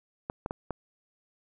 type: clicks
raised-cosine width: 1 ms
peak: -18 dBFS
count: 4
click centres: 0.299 / 0.461 / 0.509 / 0.707 s
effects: none